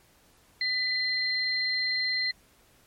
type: tone pair together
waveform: sine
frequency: 2001 / 4162 Hz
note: B6 / C8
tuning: +22 / -10 cents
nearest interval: octave + minor second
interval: 1268 cents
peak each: -28 dBFS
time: 0.61-2.31 s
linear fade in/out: 2 ms
effects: pink hiss -61 dBFS RMS until 2.86 s + MP3 64 kbps